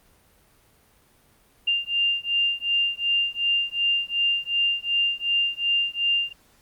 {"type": "beating tone pair", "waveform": "sine", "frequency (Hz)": [2794, 2796.7], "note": ["F7", "F7"], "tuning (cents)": [0, 2], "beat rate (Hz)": 2.7, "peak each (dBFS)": -24, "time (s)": [1.67, 6.33], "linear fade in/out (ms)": 10, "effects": ["pink hiss -59 dBFS RMS until 6.61 s", "Opus 32 kbps"]}